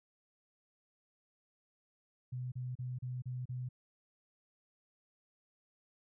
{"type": "tone bursts", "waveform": "sine", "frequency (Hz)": 125.7, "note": "B2", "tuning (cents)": 31, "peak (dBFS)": -37, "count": 6, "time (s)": [2.32, 3.69], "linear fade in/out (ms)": 10, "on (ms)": 200, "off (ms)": 34, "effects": []}